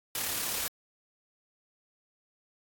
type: noise with amplitude modulation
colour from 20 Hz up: white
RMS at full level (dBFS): -31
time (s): 0.15-0.68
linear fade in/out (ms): 2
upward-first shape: sine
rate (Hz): 35.8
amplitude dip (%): 30
effects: AAC 64 kbps